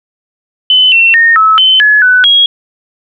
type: tone with pitch steps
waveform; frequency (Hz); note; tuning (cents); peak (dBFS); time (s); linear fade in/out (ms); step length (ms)
sine; 3027 / 2707 / 1840 / 1298 / 3062 / 1700 / 1496 / 3299; F#7 / E7 / A#6 / E6 / G7 / G#6 / F#6 / G#7; +39 / +45 / -23 / -27 / -41 / +40 / +19 / -12; -3; 0.7-2.46; 2; 220
effects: none